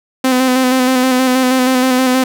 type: tone with vibrato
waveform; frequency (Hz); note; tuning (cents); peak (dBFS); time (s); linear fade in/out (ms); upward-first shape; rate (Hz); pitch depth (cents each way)
sawtooth; 256.5; C4; -34; -6; 0.24-2.24; 5; square; 6.3; 26
effects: none